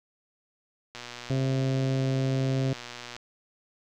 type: click train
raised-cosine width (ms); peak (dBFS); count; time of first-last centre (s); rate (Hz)
0.2; -22; 269; 0.95-3.165; 121
type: harmonic tone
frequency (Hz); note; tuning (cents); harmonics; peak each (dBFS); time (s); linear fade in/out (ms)
133.1; C3; +30; 1 / 2 / 3 / 4 / 5; -25 / -31 / -35 / -37 / -39; 1.3-2.73; 2
effects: none